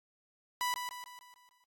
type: tone with echo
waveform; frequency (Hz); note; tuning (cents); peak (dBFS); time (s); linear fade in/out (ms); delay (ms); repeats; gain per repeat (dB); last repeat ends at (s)
sawtooth; 987.8; B5; 0; -27; 0.61-0.74; 0; 150; 6; -6; 1.64
effects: AAC 64 kbps